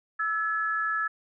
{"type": "tone pair together", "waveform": "sine", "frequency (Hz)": [1318.5, 1706], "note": ["E6", "G#6"], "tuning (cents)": [0, 46], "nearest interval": "major third", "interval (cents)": 446, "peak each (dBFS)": [-28, -28], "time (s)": [0.19, 1.08], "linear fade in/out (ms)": 10, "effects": []}